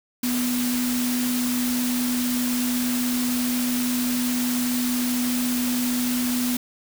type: tone in noise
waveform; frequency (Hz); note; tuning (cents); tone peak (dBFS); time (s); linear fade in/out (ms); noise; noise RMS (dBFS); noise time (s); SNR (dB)
sine; 246.9; B3; 0; -22; 0.23-6.57; 5; white; -29; 0.23-6.57; +4
effects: none